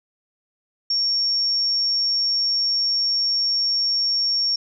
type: tone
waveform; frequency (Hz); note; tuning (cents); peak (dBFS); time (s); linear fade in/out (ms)
sine; 5510; F8; -24; -18; 0.9-4.56; 5
effects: none